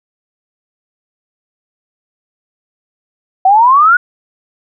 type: exponential sweep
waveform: sine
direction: up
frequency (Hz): 740 to 1479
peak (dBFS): -4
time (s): 3.45-3.97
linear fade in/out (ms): 5
effects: none